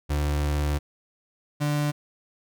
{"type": "tone pair in turn", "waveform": "35% pulse", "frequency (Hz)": [73.5, 147.36], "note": ["D2", "D3"], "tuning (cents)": [2, 6], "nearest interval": "octave", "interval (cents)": 1204, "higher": "second", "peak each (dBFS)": -21, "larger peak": "neither", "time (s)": [[0.09, 0.79], [1.6, 1.92]], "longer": "first", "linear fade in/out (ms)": 20, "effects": []}